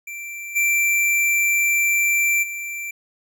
square tone with level steps, 2349 Hz, D7, in tune, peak -31 / -17 / -28 dBFS, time 0.07-2.91 s, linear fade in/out 5 ms, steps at 0.55 / 2.42 s, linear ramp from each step 20 ms, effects none

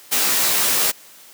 white noise with comb filter, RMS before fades -18 dBFS, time 0.11-0.92 s, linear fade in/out 20 ms, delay 15 ms, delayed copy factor +1, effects white hiss -45 dBFS RMS until 1.33 s + high-pass 200 Hz 12 dB/octave

